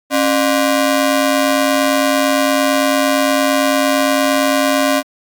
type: ring-modulated tone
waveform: sawtooth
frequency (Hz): 438.8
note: A4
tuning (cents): -5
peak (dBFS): -5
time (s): 0.1-5.03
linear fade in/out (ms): 50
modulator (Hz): 165
effects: Opus 48 kbps